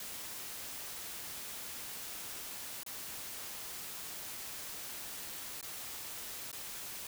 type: noise with dropouts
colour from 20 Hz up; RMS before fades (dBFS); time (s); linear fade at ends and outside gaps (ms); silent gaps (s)
white; -44; 0-7.07; 2; 2.834-2.863 / 5.612-5.627 / 6.516-6.528
effects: none